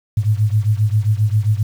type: beating tone pair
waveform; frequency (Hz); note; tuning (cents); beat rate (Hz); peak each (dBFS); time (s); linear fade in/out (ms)
sine; 103.83 / 111.33; G#2 / A2; 0 / +21; 7.5; -15 / -17; 0.17-1.63; 5
effects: 7-bit